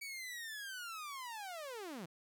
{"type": "linear sweep", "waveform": "sawtooth", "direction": "down", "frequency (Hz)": [2279, 151.4], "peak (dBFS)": -40, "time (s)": [0.01, 2.06], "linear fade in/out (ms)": 10, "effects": []}